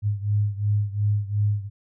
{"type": "beating tone pair", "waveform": "sine", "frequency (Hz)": [102.7, 105.5], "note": ["G#2", "G#2"], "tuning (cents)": [-19, 28], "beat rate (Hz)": 2.8, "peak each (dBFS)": [-22, -25], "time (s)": [0.02, 1.7], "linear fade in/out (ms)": 50, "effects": []}